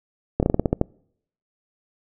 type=slowing click train; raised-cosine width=2 ms; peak=-5 dBFS; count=9; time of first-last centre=0.4-0.814 s; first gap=28 ms; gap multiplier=1.17; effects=noise-tail reverb RT60 0.7 s tail -26 dB re dry

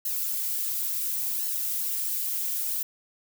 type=noise with flanger; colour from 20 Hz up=violet; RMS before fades=-29 dBFS; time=0.05-2.83 s; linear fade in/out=5 ms; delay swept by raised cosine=0.83 to 6.43 ms; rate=0.71 Hz; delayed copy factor=-0.95; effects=none

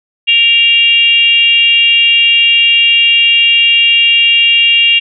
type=tone with frequency modulation; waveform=sine; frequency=2794 Hz; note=F7; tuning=in tune; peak=-5 dBFS; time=0.27-5 s; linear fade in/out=20 ms; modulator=467 Hz; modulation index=0.67; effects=none

